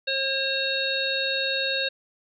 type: harmonic tone with a mistuned harmonic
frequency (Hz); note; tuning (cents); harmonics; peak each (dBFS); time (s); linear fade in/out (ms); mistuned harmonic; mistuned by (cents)
538; C5; +48; 1 / 3 / 5 / 7 / 8; -30 / -30 / -30 / -29 / -31; 0.07-1.89; 10; 5; +16
effects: none